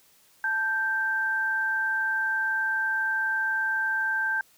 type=tone pair together; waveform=sine; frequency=881 / 1568 Hz; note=A5 / G6; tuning=+2 / 0 cents; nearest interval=minor seventh; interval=998 cents; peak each=-33 / -24 dBFS; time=0.44-4.41 s; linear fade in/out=2 ms; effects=white hiss -60 dBFS RMS until 4.57 s